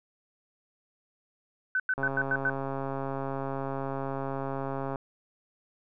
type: tone bursts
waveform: sine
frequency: 1514 Hz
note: F#6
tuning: 39 cents sharp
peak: -24 dBFS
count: 6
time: 1.75-2.498 s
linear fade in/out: 2 ms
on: 48 ms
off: 92 ms
type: click train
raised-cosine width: 1 ms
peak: -20 dBFS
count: 406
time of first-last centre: 1.98-4.958 s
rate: 136 Hz
effects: none